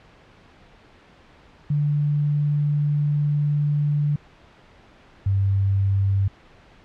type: tone pair in turn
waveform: sine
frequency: 146.83 / 98 Hz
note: D3 / G2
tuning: 0 / 0 cents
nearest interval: perfect fifth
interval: 700 cents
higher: first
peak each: -18 / -17 dBFS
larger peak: second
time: 1.7-4.16 / 5.26-6.28 s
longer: first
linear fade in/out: 5 ms
effects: pink hiss -51 dBFS RMS until 6.84 s + low-pass 3000 Hz 12 dB/octave